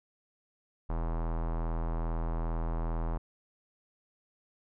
square tone with low-pass filter, 41.2 Hz, E1, in tune, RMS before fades -32 dBFS, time 0.89-3.18 s, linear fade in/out 10 ms, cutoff 1000 Hz, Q 2.1, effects none

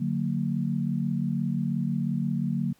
sine chord, D augmented, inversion none, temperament just, 146.83 / 183.54 / 229.4 Hz, D3 / F#3 / A#3, 0 / -14 / -28 cents, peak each -29 dBFS, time 0-2.73 s, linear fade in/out 10 ms, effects pink hiss -63 dBFS RMS until 2.79 s

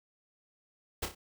pink noise with echo, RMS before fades -33 dBFS, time 1.02-1.06 s, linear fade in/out 10 ms, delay 30 ms, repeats 3, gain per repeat -7 dB, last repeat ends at 1.15 s, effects none

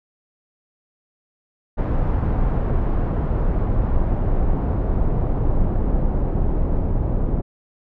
brown noise with low-pass filter sweep, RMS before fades -19 dBFS, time 1.77-7.42 s, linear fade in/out 20 ms, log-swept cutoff 1200 to 670 Hz, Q 0.91, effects none

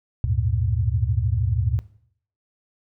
sine tone cluster, 71.8 / 91.9 / 105.8 / 118.4 Hz, D2 / F#2 / G#2 / A#2, -39 / -11 / +33 / +27 cents, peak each -25 dBFS, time 0.24-1.79 s, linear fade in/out 0 ms, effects noise-tail reverb RT60 0.6 s tail -17 dB re dry

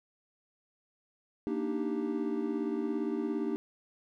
triangle chord, Eb major seventh, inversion second, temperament equal, 233.1 / 293.7 / 311.1 / 392 Hz, Bb3 / D4 / Eb4 / G4, 0 / 0 / 0 / 0 cents, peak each -34 dBFS, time 1.47-3.56 s, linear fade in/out 0 ms, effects none

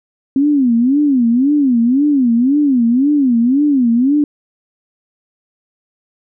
sine tone with vibrato, 261.6 Hz, C4, in tune, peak -9 dBFS, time 0.36-4.24 s, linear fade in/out 2 ms, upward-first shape sine, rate 1.9 Hz, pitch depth 220 cents each way, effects none

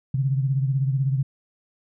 sine beating tone pair, 133.5 / 149.5 Hz, C3 / D3, +35 / +31 cents, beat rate 16 Hz, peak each -20 / -28 dBFS, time 0.14-1.23 s, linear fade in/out 5 ms, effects none

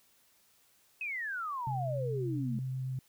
sine exponential sweep, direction down, 2595 to 207.7 Hz, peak -34 dBFS, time 1.01-2.59 s, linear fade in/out 2 ms
sine tone with vibrato, 130.2 Hz, C3, 8 cents flat, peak -33 dBFS, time 1.67-2.99 s, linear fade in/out 2 ms, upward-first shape sine, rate 8.4 Hz, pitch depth 8 cents each way
effects white hiss -67 dBFS RMS until 3.08 s

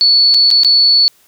sine tone with dropouts, 4435 Hz, C#8, in tune, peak -6 dBFS, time 0.01-1.08 s, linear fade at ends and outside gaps 0 ms, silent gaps 0.341-0.345 / 0.504-0.512 / 0.634-0.647 s, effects white hiss -51 dBFS RMS until 1.27 s

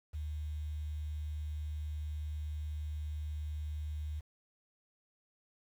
sine tone with quantisation, 75.8 Hz, D#2, 45 cents flat, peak -36 dBFS, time 0.13-4.21 s, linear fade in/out 20 ms, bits 10, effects none

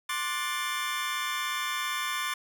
25% pulse chord, D dominant seventh, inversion third, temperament just, 1057.2 / 1174.7 / 1468.3 / 1762 Hz, C6 / D6 / F#6 / A6, +18 / 0 / -14 / +2 cents, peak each -31 / -31 / -35 / -31 dBFS, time 0.09-2.34 s, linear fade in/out 5 ms, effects none

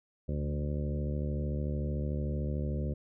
harmonic tone with a mistuned harmonic, 73.42 Hz, D2, in tune, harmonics 1 / 2 / 3 / 4 / 5 / 6 / 7 / 8, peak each -33 / -35 / -39 / -45 / -44 / -50 / -44 / -48 dBFS, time 0.28-2.94 s, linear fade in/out 10 ms, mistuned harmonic 2, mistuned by -26 cents, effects none

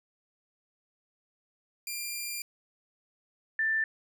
10% pulse / sine tone pair in turn, 2391 / 1774.2 Hz, D7 / A6, +30 / +14 cents, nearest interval perfect fourth, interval 516 cents, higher first, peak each -25 dBFS, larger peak neither, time 1.87-2.42 / 3.59-3.84 s, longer first, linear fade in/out 2 ms, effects none

